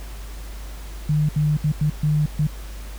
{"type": "tone bursts at uneven times", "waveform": "sine", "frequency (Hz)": 150.7, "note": "D3", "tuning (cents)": 45, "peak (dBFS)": -16, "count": 6, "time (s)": [[1.09, 1.29], [1.36, 1.57], [1.64, 1.72], [1.81, 1.9], [2.03, 2.26], [2.39, 2.47]], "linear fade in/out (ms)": 5, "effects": ["added 50 Hz sine -32 dBFS peak until 2.98 s", "pink hiss -43 dBFS RMS until 2.98 s"]}